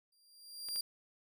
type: tone with exponential growth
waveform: sawtooth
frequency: 4764 Hz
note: D8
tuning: 24 cents sharp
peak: -30 dBFS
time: 0.12-0.81 s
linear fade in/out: 5 ms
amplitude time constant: 150 ms
type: clicks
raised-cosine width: 0.2 ms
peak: -34 dBFS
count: 2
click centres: 0.687 / 0.76 s
effects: none